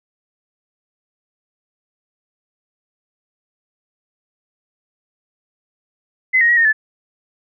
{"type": "tone with pitch steps", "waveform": "sine", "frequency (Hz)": [2039, 1873, 1908, 1840, 1739], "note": ["C7", "A#6", "A#6", "A#6", "A6"], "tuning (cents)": [-45, 8, 40, -23, -21], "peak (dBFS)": -10, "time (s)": [6.33, 6.73], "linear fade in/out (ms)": 20, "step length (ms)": 80, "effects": []}